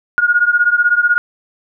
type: beating tone pair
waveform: sine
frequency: 1431 / 1447 Hz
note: F6 / F#6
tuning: +42 / -39 cents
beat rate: 16 Hz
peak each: -12 / -14 dBFS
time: 0.18-1.18 s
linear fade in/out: 0 ms
effects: none